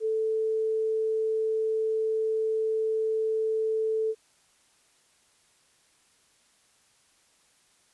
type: tone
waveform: sine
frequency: 440 Hz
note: A4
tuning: in tune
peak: -24 dBFS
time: 0-4.15 s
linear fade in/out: 50 ms
effects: white hiss -64 dBFS RMS until 7.93 s + resampled to 24000 Hz